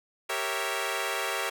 10% pulse chord, G diminished seventh, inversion none, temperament equal, 392 / 466.2 / 554.4 / 659.3 Hz, G4 / Bb4 / Db5 / Fb5, 0 / 0 / 0 / 0 cents, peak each -26 dBFS, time 0.29-1.5 s, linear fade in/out 10 ms, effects none

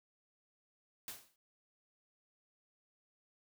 white noise with exponential decay, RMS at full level -42 dBFS, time 1.08-1.36 s, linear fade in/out 1 ms, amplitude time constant 60 ms, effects none

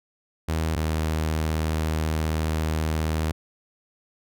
sawtooth tone pair in turn, 80 / 78.67 Hz, D#2 / D#2, +49 / +20 cents, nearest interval unison, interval 29 cents, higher first, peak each -19 dBFS, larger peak neither, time 0.48-0.76 / 0.76-3.32 s, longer second, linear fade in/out 10 ms, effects none

